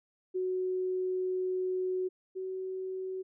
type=tone pair in turn; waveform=sine; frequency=370 / 375.8 Hz; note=F#4 / F#4; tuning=0 / +27 cents; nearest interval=unison; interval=27 cents; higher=second; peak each=-29 / -34 dBFS; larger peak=first; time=0.34-2.09 / 2.35-3.23 s; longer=first; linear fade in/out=20 ms; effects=none